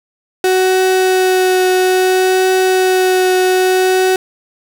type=tone with vibrato; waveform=35% pulse; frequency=372.1 Hz; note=F#4; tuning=10 cents sharp; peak=-8 dBFS; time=0.44-4.16 s; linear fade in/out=2 ms; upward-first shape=triangle; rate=0.6 Hz; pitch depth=13 cents each way; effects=none